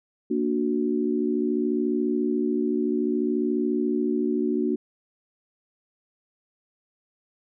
sine chord, Bb augmented, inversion none, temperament equal with one note detuned, 233.1 / 293.7 / 367.7 Hz, Bb3 / D4 / F#4, 0 / 0 / -11 cents, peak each -26 dBFS, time 0.3-4.76 s, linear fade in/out 10 ms, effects none

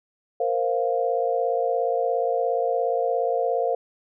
sine chord, Bb suspended second, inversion none, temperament equal, 466.2 / 523.3 / 698.5 Hz, Bb4 / C5 / F5, 0 / 0 / 0 cents, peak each -25 dBFS, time 0.4-3.75 s, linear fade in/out 5 ms, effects none

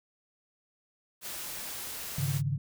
white noise, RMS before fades -39 dBFS, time 1.21-2.42 s, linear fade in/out 50 ms
sine chord, Ab suspended fourth, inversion none, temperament equal with one note detuned, 101.45 / 138.59 / 155.56 Hz, Ab2 / Db3 / Eb3, -40 / 0 / 0 cents, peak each -35 / -29 / -35 dBFS, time 2.18-2.58 s, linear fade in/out 5 ms
effects none

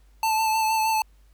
square tone with vibrato, 880 Hz, A5, in tune, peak -21 dBFS, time 0.23-1.02 s, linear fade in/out 2 ms, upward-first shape sine, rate 6.4 Hz, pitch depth 23 cents each way, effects added 50 Hz sine -52 dBFS peak until 1.33 s + pink hiss -66 dBFS RMS until 1.33 s

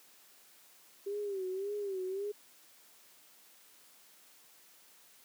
sine tone with vibrato, 392 Hz, G4, in tune, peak -34 dBFS, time 1.06-2.32 s, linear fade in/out 10 ms, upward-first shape sine, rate 1.8 Hz, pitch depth 100 cents each way, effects white hiss -61 dBFS RMS until 5.24 s + high-pass 200 Hz 12 dB/octave

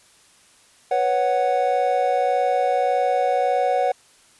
triangle chord, B suspended second, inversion none, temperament just, 493.9 / 555.6 / 740.8 Hz, B4 / C#5 / F#5, 0 / +4 / +2 cents, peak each -22 / -21 / -18 dBFS, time 0.91-3.92 s, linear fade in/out 5 ms, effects white hiss -54 dBFS RMS until 4.39 s + resampled to 24000 Hz

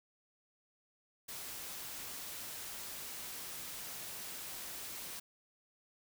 white noise, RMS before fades -45 dBFS, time 1.28-5.2 s, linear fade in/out 10 ms, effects none

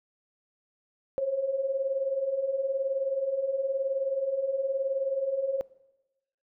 sine beating tone pair, 524 / 543 Hz, C5 / C#5, +2 / -36 cents, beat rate 19 Hz, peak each -33 / -26 dBFS, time 1.18-5.61 s, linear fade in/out 0 ms, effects noise-tail reverb RT60 1.0 s tail -22 dB re dry

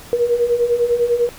sine beating tone pair, 470 / 480 Hz, A#4 / B4, +14 / -49 cents, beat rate 10 Hz, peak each -20 / -15 dBFS, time 0.13-1.29 s, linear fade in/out 0 ms, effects pink hiss -39 dBFS RMS until 1.38 s

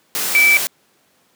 sine tone in noise, 2316 Hz, D7, 25 cents flat, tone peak -9 dBFS, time 0.35-0.57 s, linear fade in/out 0 ms, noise white, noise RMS -21 dBFS, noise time 0.15-0.67 s, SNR +9 dB, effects pink hiss -58 dBFS RMS until 1.35 s + high-pass 200 Hz 12 dB/octave

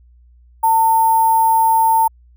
sine tone with sample-and-hold, 900 Hz, A5, 39 cents sharp, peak -10 dBFS, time 0.63-2.08 s, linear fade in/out 10 ms, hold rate 11025 Hz, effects added 60 Hz sine -45 dBFS peak until 2.36 s

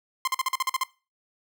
sawtooth tone bursts, 1046.5 Hz, C6, in tune, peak -19 dBFS, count 9, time 0.25-0.835 s, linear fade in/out 2 ms, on 25 ms, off 45 ms, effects noise-tail reverb RT60 0.3 s tail -20 dB re dry

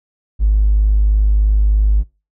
triangle tone, 51.6 Hz, G#1, 10 cents flat, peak -5 dBFS, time 0.39-2.04 s, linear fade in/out 50 ms, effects noise-tail reverb RT60 0.3 s tail -26 dB re dry + tanh soft clip ceiling -7 dBFS

